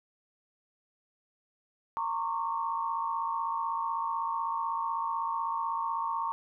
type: tone cluster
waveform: sine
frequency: 917 / 1091 / 1147 Hz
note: A#5 / C#6 / D6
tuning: -29 / -28 / -41 cents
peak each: -32 / -33 / -38 dBFS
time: 1.97-6.32 s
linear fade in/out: 0 ms
effects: none